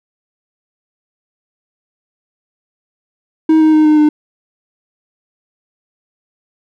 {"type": "tone with pitch steps", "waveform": "triangle", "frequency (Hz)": [316.6, 312.8, 309, 305.3, 301.6], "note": ["D#4", "D#4", "D#4", "D#4", "D4"], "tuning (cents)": [30, 9, -12, -33, 46], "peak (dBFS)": -4, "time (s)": [3.49, 4.09], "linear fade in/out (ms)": 5, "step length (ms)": 120, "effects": []}